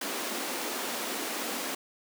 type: high-pass noise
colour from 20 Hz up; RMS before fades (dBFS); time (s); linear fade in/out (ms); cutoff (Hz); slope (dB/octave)
pink; -34; 0.01-1.75; 5; 220; 48
effects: none